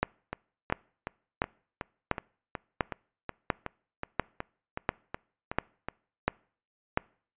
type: two click trains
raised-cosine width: 0.5 ms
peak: -9 / -18 dBFS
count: 11 / 16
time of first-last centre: 0.03-6.974 / 0.33-5.886 s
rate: 1.44 / 2.7 Hz
effects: noise-tail reverb RT60 0.5 s tail -25 dB re dry + resampled to 8000 Hz